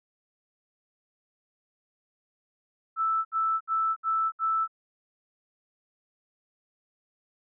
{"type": "tone bursts", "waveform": "sine", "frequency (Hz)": 1318.5, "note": "E6", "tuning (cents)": 0, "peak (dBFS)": -23, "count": 5, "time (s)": [2.96, 4.678], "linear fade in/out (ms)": 50, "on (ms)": 290, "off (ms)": 67, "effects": []}